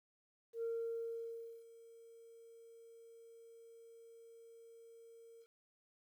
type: tone with ADSR envelope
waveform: sine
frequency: 460 Hz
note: A#4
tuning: 23 cents flat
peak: -35 dBFS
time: 0.53-5.47 s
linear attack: 100 ms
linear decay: 1000 ms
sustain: -21 dB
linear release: 64 ms
effects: tanh soft clip ceiling -34 dBFS + 12-bit